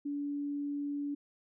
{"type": "tone", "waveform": "sine", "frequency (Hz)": 287.2, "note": "D4", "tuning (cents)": -39, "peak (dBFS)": -33, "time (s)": [0.05, 1.15], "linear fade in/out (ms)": 10, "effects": []}